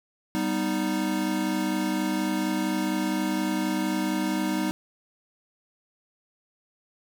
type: chord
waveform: square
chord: G augmented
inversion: none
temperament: equal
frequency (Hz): 196 / 246.9 / 311.1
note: G3 / B3 / D#4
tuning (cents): 0 / 0 / 0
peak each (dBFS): -30 / -32 / -28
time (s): 0.35-4.71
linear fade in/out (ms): 0
effects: none